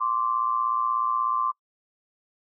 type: tone pair together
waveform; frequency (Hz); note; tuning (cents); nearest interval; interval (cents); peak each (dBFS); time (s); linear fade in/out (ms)
sine; 1046.5 / 1163; C6 / D6; 0 / -17; major second; 183; -25; 0-1.52; 20
effects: noise-tail reverb RT60 0.1 s tail -24 dB re dry

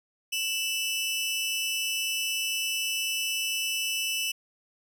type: tone pair together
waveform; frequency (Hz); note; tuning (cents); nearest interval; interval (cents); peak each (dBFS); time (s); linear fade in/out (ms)
sawtooth; 2651 / 2960; E7 / F#7; +9 / 0; major second; 191; -27; 0.32-4.32; 10
effects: none

